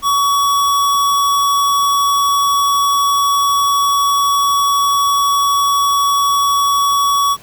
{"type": "tone", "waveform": "square", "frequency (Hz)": 1128, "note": "C#6", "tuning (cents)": 30, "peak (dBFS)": -12, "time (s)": [0.02, 7.37], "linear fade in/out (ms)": 50, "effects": ["pink hiss -42 dBFS RMS until 7.42 s"]}